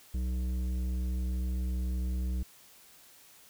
triangle tone with tanh clipping, 62.3 Hz, B1, 16 cents sharp, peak -31 dBFS, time 0.14-2.43 s, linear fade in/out 5 ms, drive 15 dB, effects white hiss -57 dBFS RMS until 3.49 s

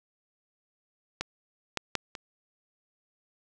clicks, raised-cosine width 0.2 ms, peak -13 / -11 / -9 / -21 dBFS, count 4, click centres 1.21 / 1.773 / 1.953 / 2.152 s, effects none

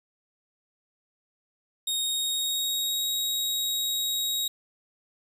sawtooth tone with pitch glide, 3729 to 3794 Hz, A#7 to A#7, 0 to +30 cents, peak -23 dBFS, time 1.87-4.48 s, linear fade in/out 5 ms, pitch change +30 cents, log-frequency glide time 2.02-3.08 s, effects 9-bit

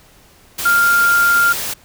sine tone in noise, 1396.9 Hz, F6, in tune, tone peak -10 dBFS, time 0.65-1.53 s, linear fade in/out 10 ms, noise white, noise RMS -23 dBFS, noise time 0.58-1.74 s, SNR +10 dB, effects pink hiss -48 dBFS RMS until 1.84 s

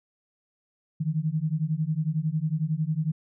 sine beating tone pair, 151.2 / 162.2 Hz, D#3 / E3, -49 / -28 cents, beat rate 11 Hz, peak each -27 dBFS, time 1-3.12 s, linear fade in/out 10 ms, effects none

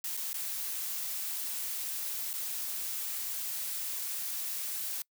blue noise with dropouts, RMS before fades -36 dBFS, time 0.04-5.02 s, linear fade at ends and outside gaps 2 ms, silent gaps 0.169-0.173 / 0.331-0.342 / 2.331-2.337 s, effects noise-tail reverb RT60 0.1 s tail -25 dB re dry

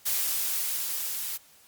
blue noise with level ramp, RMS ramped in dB -26 to -33 dBFS, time 0.05-1.38 s, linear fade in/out 20 ms, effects white hiss -57 dBFS RMS until 1.67 s + Opus 48 kbps

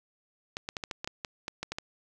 clicks, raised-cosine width 0.2 ms, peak -17 dBFS, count 12, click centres 0.569 / 0.689 / 0.768 / 0.838 / 0.912 / 1.045 / 1.075 / 1.248 / 1.481 / 1.63 / 1.72 / 1.785 s, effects none

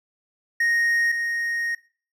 triangle tone pair in turn, 1864.7 / 1864.7 Hz, A#6 / A#6, 0 / 0 cents, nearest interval unison, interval 0 cents, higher neither, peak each -17 / -22 dBFS, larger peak first, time 0.6-1.12 / 1.12-1.75 s, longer second, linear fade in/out 5 ms, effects noise-tail reverb RT60 0.4 s tail -18 dB re dry

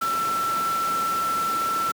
sine tone in noise, 1339 Hz, E6, 27 cents sharp, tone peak -22 dBFS, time 0.01-1.92 s, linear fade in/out 10 ms, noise pink, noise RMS -32 dBFS, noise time 0.01-1.92 s, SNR +7 dB, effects high-pass 200 Hz 12 dB/octave

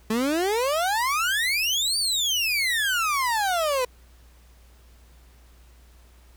30% pulse exponential two-way sweep, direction up then down, 212.6 to 4699 to 488.8 Hz, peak -19 dBFS, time 0.1-3.85 s, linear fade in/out 5 ms, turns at 1.98 s, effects added 60 Hz sine -50 dBFS peak until 6.36 s + pink hiss -59 dBFS RMS until 6.36 s

